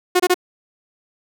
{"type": "tone bursts", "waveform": "sawtooth", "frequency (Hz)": 361.6, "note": "F#4", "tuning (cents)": -40, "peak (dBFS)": -8, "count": 3, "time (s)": [0.15, 0.344], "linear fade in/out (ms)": 10, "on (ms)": 48, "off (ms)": 25, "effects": []}